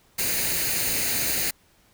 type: noise with comb filter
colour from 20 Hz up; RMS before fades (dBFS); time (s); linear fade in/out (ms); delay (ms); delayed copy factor
white; -25; 0.18-1.51; 10; 0.45; +0.6
effects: pink hiss -60 dBFS RMS until 1.93 s